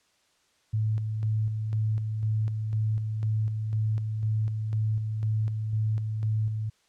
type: tone with tremolo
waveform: sine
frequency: 108.7 Hz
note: A2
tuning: 21 cents flat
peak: -23 dBFS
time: 0.73-6.7 s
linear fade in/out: 10 ms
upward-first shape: square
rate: 2 Hz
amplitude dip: 40%
effects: white hiss -67 dBFS RMS until 6.88 s + low-pass 7000 Hz 12 dB/octave